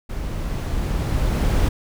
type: noise with level ramp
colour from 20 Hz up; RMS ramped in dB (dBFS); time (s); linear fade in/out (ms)
brown; -28 to -17; 0.09-1.69; 10
effects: none